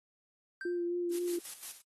triangle tone with exponential decay, 1568 Hz, G6, in tune, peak -35 dBFS, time 0.61-0.88 s, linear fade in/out 1 ms, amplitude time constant 58 ms
sine tone with vibrato, 349 Hz, F4, 1 cent flat, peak -31 dBFS, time 0.65-1.39 s, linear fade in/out 5 ms, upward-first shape sine, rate 3.8 Hz, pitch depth 19 cents each way
blue noise with tremolo, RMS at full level -41 dBFS, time 1.1-1.82 s, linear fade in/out 50 ms, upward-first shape square, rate 5.7 Hz, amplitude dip 65%
effects AAC 32 kbps

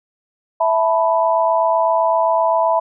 sine chord, E suspended fourth, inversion none, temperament equal, 659.3 / 880 / 987.8 Hz, E5 / A5 / B5, 0 / 0 / 0 cents, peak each -16 / -20 / -17 dBFS, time 0.6-2.8 s, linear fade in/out 10 ms, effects none

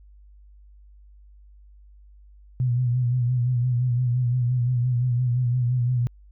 sine tone with vibrato, 123.47 Hz, B2, in tune, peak -19 dBFS, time 2.6-6.07 s, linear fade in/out 0 ms, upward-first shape sine, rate 5.8 Hz, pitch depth 56 cents each way, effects added 50 Hz sine -47 dBFS peak until 6.31 s

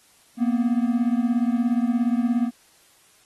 triangle beating tone pair, 233.1 / 250.1 Hz, A#3 / B3, 0 / +22 cents, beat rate 17 Hz, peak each -19 / -21 dBFS, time 0.37-2.51 s, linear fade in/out 50 ms, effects white hiss -57 dBFS RMS until 3.25 s + AAC 32 kbps

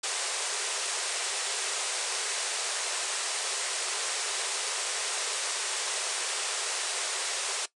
white band-pass noise, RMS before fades -32 dBFS, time 0.03-7.66 s, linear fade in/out 10 ms, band 370 to 9600 Hz, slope 96 dB/octave, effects noise-tail reverb RT60 0.1 s tail -17 dB re dry

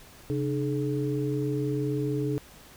sine tone cluster, 135.3 / 299.7 / 426.1 Hz, C#3 / D4 / G#4, -42 / +35 / +44 cents, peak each -29 / -30 / -31 dBFS, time 0.3-2.38 s, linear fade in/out 0 ms, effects pink hiss -51 dBFS RMS until 2.76 s

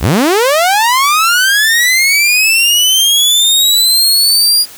sawtooth linear sweep, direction up, 38.67 to 4871 Hz, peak -4 dBFS, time 0-4.66 s, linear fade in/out 50 ms, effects white hiss -34 dBFS RMS until 4.77 s

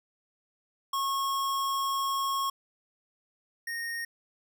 square tone pair in turn, 1092 / 1854.6 Hz, C#6 / A#6, -26 / -9 cents, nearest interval major sixth, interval 917 cents, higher second, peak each -28 / -33 dBFS, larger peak first, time 0.93-2.5 / 3.67-4.05 s, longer first, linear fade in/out 5 ms, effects none

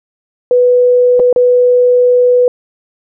sine tone with dropouts, 493.9 Hz, B4, in tune, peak -5 dBFS, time 0.51-2.48 s, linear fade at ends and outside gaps 1 ms, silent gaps 1.195-1.199 / 1.328-1.361 s, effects none

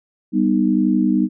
sine chord, G augmented, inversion none, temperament equal with one note detuned, 196 / 246.9 / 309 Hz, G3 / B3 / D#4, 0 / 0 / -12 cents, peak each -18 dBFS, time 0.32-1.29 s, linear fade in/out 50 ms, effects none

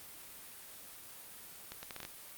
accelerating click train, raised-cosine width 0.2 ms, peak -25 dBFS, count 7, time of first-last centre 1.72-2.051 s, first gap 110 ms, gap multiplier 0.71, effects white hiss -51 dBFS RMS until 2.37 s + Opus 32 kbps

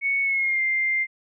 sine tone with pitch glide, 2217 to 2100 Hz, C#7 to C7, 0 to +6 cents, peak -20 dBFS, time 0.01-1.07 s, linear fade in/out 50 ms, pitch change -94 cents, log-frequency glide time 0.22-0.61 s, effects none

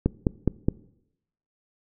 click train, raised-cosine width 3 ms, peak -7 dBFS, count 4, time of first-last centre 0.06-0.685 s, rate 4.8 Hz, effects noise-tail reverb RT60 0.8 s tail -21 dB re dry

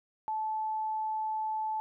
sine tone, 870 Hz, A5, 20 cents flat, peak -30 dBFS, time 0.28-1.8 s, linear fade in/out 0 ms, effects none

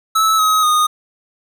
square tone with pitch steps, 1305 / 1269.3 / 1234.6 Hz, E6 / D#6 / D#6, -18 / +34 / -14 cents, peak -12 dBFS, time 0.15-0.87 s, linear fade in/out 10 ms, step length 240 ms, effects none

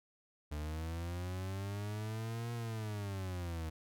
40% pulse linear two-way sweep, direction up then down, 73.42 to 118.8 to 78.3 Hz, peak -37 dBFS, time 0.51-3.7 s, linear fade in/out 10 ms, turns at 2.53 s, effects none

